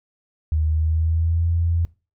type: tone with pitch glide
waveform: sine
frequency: 77.78 to 84.33 Hz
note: D#2 to E2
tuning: 0 to +40 cents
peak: -17 dBFS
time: 0.52-1.85 s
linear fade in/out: 0 ms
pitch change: +140 cents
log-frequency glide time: 0.68-1.48 s
effects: noise-tail reverb RT60 0.3 s tail -21 dB re dry